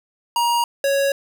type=tone pair in turn; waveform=square; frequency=946 / 554.5 Hz; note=A#5 / C#5; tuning=+25 / 0 cents; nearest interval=major sixth; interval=925 cents; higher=first; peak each=-17 dBFS; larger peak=neither; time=0.36-0.64 / 0.84-1.12 s; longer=neither; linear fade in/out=2 ms; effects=none